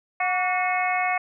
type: harmonic tone with a mistuned harmonic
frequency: 364.6 Hz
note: F#4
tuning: 25 cents flat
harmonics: 2 / 3 / 4 / 5 / 6 / 7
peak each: -24 / -30 / -35 / -32 / -26 / -34 dBFS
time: 0.2-1.18 s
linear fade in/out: 5 ms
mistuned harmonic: 3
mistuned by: +63 cents
effects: none